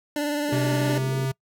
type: tone with vibrato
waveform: 25% pulse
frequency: 293.7 Hz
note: D4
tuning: in tune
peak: -20 dBFS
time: 0.16-0.98 s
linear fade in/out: 2 ms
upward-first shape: sine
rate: 19 Hz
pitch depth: 30 cents each way
type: band-pass noise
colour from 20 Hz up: pink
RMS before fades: -36 dBFS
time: 0.48-1.26 s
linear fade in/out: 10 ms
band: 190 to 470 Hz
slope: 96 dB/octave
type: tone with pitch glide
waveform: square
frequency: 129.1 to 133.11 Hz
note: C3 to C3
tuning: -23 to +30 cents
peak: -24 dBFS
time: 0.52-1.32 s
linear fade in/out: 10 ms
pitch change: +53 cents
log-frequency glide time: 0.69-1.19 s
effects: noise-tail reverb RT60 0.1 s tail -24 dB re dry